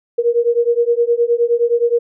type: beating tone pair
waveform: sine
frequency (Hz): 468.2 / 477.8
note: A#4 / A#4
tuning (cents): +8 / +43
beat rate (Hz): 9.6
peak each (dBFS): -15 / -15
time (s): 0.18-1.99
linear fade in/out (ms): 10
effects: none